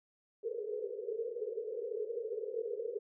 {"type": "band-pass noise", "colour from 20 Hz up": "white", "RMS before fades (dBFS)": -39, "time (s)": [0.43, 2.99], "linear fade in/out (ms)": 10, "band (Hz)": [420, 480], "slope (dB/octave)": 96, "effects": []}